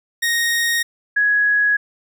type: tone pair in turn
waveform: sawtooth / sine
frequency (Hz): 1864.7 / 1671.4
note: A#6 / G#6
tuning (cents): 0 / +11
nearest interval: major second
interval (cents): 189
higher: first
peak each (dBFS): -13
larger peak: neither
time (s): 0.22-0.83 / 1.16-1.77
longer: neither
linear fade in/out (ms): 10
effects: none